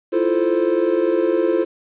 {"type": "chord", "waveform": "triangle", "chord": "F major seventh", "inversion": "third", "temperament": "equal", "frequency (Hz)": [329.6, 349.2, 440, 523.3], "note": ["E4", "F4", "A4", "C5"], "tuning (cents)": [0, 0, 0, 0], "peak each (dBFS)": [-20, -17, -20, -20], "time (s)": [0.12, 1.65], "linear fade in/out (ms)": 20, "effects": ["resampled to 8000 Hz", "8-bit"]}